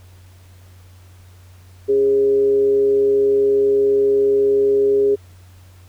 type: tone with frequency modulation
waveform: sine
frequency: 408.4 Hz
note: G#4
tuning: 29 cents flat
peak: -12 dBFS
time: 1.88-5.16 s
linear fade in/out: 20 ms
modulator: 132 Hz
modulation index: 0.23
effects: added 91 Hz sine -42 dBFS peak until 5.88 s + pink hiss -53 dBFS RMS until 5.88 s